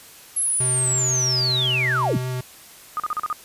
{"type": "linear sweep", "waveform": "sine", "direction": "down", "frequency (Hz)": [11190, 69.3], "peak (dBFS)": -19, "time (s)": [0.36, 2.18], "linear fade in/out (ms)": 10}
{"type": "tone with vibrato", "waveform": "square", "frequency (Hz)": 127.3, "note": "C3", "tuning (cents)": -47, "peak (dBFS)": -25, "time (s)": [0.6, 2.41], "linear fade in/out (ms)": 5, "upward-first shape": "sine", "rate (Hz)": 6.1, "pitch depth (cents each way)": 9}
{"type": "tone bursts", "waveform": "sine", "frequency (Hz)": 1233, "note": "D#6", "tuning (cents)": -16, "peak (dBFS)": -21, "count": 6, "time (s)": [2.97, 3.328], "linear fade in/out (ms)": 0, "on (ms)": 28, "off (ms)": 38}
{"effects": ["white hiss -45 dBFS RMS until 3.44 s", "resampled to 32000 Hz"]}